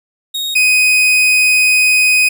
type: tone pair in turn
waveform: 40% pulse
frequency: 3751 / 2503 Hz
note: A#7 / D#7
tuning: +10 / +10 cents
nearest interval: perfect fifth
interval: 700 cents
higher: first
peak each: -16 / -7 dBFS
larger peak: second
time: 0.34-0.55 / 0.55-2.29 s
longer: second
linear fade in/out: 10 ms
effects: none